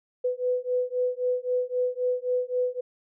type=beating tone pair; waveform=sine; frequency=497.1 / 500.9 Hz; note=B4 / B4; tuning=+11 / +24 cents; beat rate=3.8 Hz; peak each=-27 dBFS; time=0.24-2.81 s; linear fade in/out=10 ms; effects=none